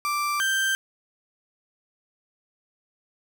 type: tone pair in turn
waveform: 35% pulse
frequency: 1174.7 / 1568 Hz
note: D6 / G6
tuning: 0 / 0 cents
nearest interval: perfect fourth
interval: 500 cents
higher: second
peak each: -22 / -20 dBFS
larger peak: second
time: 0.05-0.4 / 0.4-0.75 s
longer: neither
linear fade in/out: 0 ms
effects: none